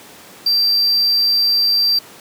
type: tone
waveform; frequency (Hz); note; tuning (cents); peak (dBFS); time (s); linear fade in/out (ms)
triangle; 4699; D8; 0; -11; 0.46-1.99; 5
effects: pink hiss -40 dBFS RMS until 2.2 s + high-pass 200 Hz 12 dB/octave